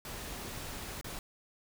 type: noise with dropouts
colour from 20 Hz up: pink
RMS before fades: -42 dBFS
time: 0.05-1.19 s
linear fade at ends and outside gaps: 1 ms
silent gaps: 1.012-1.044 s
effects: none